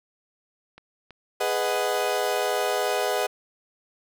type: click train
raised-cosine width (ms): 0.3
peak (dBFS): -29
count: 4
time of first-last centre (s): 0.78-1.76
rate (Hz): 3.06
type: chord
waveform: 35% pulse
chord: G# minor seventh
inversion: none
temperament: equal with one note detuned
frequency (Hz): 415.3 / 498.5 / 622.3 / 740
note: G#4 / B4 / D#5 / F#5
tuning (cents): 0 / +16 / 0 / 0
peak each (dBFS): -27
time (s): 1.4-3.27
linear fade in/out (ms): 10
effects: none